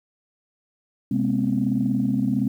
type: tone cluster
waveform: sine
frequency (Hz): 129.6 / 206.9 / 242.8 / 264.1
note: C3 / G#3 / B3 / C4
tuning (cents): -16 / -6 / -29 / +16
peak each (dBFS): -27 / -23 / -25 / -24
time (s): 1.11-2.48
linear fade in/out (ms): 5
effects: tanh soft clip ceiling -10 dBFS + 9-bit